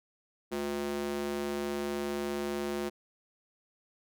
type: tone with high-pass filter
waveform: square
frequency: 71.7 Hz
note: D2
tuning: 41 cents flat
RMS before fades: -34 dBFS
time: 0.51-2.9 s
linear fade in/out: 20 ms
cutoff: 300 Hz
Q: 2.4
effects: none